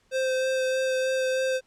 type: tone with vibrato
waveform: square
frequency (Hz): 521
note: C5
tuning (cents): -7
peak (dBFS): -24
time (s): 0.11-1.61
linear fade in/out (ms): 50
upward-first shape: sine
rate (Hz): 3.2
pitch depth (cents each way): 12
effects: pink hiss -66 dBFS RMS until 1.66 s + low-pass 8000 Hz 12 dB/octave